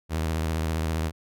sawtooth tone with vibrato, 80 Hz, D#2, 49 cents sharp, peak -21 dBFS, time 0.09-1.12 s, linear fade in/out 50 ms, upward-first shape triangle, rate 15 Hz, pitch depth 81 cents each way, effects none

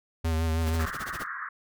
square tone with vibrato, 81 Hz, E2, 30 cents flat, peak -25 dBFS, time 0.24-0.86 s, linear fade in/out 10 ms, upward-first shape sine, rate 6.3 Hz, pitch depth 32 cents each way
pink noise with tremolo, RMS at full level -37 dBFS, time 0.6-1.27 s, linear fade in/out 50 ms, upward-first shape sine, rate 15 Hz, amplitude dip 95%
pink band-pass noise, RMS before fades -36 dBFS, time 0.79-1.49 s, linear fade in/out 5 ms, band 1100 to 1900 Hz, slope 96 dB/octave
effects none

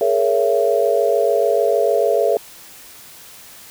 sine chord, A# half-diminished seventh, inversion third, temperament just, 419.5 / 466.2 / 559.4 / 671.3 Hz, G#4 / A#4 / C#5 / E5, +17 / 0 / +16 / +31 cents, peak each -19 dBFS, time 0.01-2.37 s, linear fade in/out 2 ms, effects white hiss -41 dBFS RMS until 3.7 s

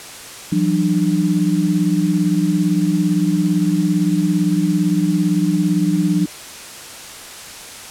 sine tone cluster, 170.1 / 187.8 / 299.4 Hz, F3 / F#3 / D4, -45 / +26 / +33 cents, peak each -18 dBFS, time 0.52-6.26 s, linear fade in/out 5 ms, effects white hiss -34 dBFS RMS until 7.9 s + low-pass 10000 Hz 12 dB/octave

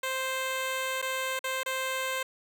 10% pulse tone with dropouts, 523.3 Hz, C5, in tune, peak -21 dBFS, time 0.03-2.23 s, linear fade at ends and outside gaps 5 ms, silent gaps 1.017-1.024 / 1.392-1.44 / 1.633-1.66 s, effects none

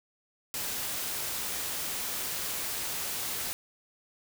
white noise, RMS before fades -34 dBFS, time 0.54-3.53 s, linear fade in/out 0 ms, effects none

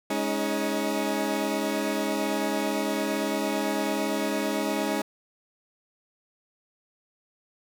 20% pulse chord, Ab suspended fourth, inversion none, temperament equal with one note detuned, 207.7 / 277.2 / 316 Hz, Ab3 / Db4 / Eb4, 0 / 0 / +27 cents, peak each -25 dBFS, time 0.1-5.02 s, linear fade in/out 5 ms, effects none

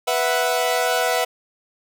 sawtooth chord, B suspended fourth, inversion none, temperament equal, 493.9 / 659.3 / 740 Hz, B4 / E5 / F#5, 0 / 0 / 0 cents, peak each -19 dBFS, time 0.07-1.25 s, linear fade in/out 10 ms, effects none

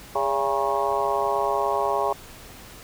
harmonic tone with a mistuned harmonic, 136.3 Hz, C#3, 29 cents flat, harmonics 3 / 4 / 5 / 6 / 7 / 8, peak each -28 / -28 / -28 / -28 / -28 / -28 dBFS, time 0.15-2.13 s, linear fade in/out 5 ms, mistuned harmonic 4, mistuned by +82 cents, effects pink hiss -44 dBFS RMS until 2.83 s

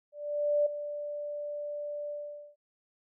sine tone with ADSR envelope, 587.3 Hz, D5, in tune, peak -22 dBFS, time 0.12-2.56 s, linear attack 540 ms, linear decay 8 ms, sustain -12 dB, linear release 460 ms, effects none

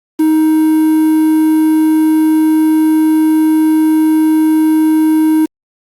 triangle tone with quantisation, 313.4 Hz, D#4, 13 cents sharp, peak -5 dBFS, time 0.19-5.46 s, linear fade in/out 10 ms, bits 5, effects Opus 48 kbps

